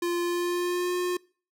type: tone with pitch glide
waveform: square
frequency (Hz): 347.4 to 358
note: F4 to F4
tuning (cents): -9 to +43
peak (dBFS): -26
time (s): 0.02-1.17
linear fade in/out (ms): 5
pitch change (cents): +52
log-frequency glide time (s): 0.22-0.94
effects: noise-tail reverb RT60 0.4 s tail -24 dB re dry